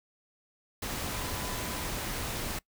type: tone in noise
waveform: sine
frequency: 1002 Hz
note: B5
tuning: 25 cents sharp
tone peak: -45 dBFS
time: 1.12-1.87 s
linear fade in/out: 5 ms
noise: pink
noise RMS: -35 dBFS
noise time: 0.82-2.59 s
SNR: -13 dB
effects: noise-tail reverb RT60 0.1 s tail -22 dB re dry